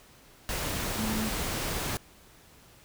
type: tone in noise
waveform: sine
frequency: 218.1 Hz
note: A3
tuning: 15 cents flat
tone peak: -30 dBFS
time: 0.98-1.29 s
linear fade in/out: 0 ms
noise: pink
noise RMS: -32 dBFS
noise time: 0.49-1.97 s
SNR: -1 dB
effects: pink hiss -56 dBFS RMS until 2.84 s